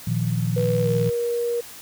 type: chord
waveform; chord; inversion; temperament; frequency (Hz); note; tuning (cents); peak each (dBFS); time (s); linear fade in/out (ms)
sine; Bb suspended fourth; none; equal; 116.54 / 155.56 / 174.61; Bb2 / Eb3 / F3; 0 / 0 / 0; -23 / -26 / -26; 0.07-1.1; 5
type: tone with pitch glide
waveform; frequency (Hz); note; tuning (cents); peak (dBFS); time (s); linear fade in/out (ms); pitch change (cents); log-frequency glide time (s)
sine; 490 to 474.4; B4 to A#4; -14 to +30; -21; 0.56-1.61; 10; -56; 0.82-0.88
type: click train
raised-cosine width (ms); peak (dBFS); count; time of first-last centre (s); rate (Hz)
0.2; -22; 34; 0.58-1.091; 64.6
effects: white hiss -41 dBFS RMS until 1.81 s